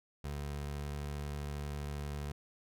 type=tone with pitch glide; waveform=25% pulse; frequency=72.1 to 72.56 Hz; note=D2 to D2; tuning=-31 to -20 cents; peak=-34 dBFS; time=0.24-2.32 s; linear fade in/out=5 ms; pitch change=+11 cents; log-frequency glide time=0.67-0.99 s; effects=none